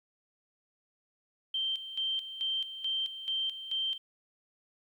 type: tone with tremolo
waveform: sine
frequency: 3136 Hz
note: G7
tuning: in tune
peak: -29 dBFS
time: 1.54-3.98 s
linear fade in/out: 5 ms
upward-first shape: square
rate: 2.3 Hz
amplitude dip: 70%
effects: 11-bit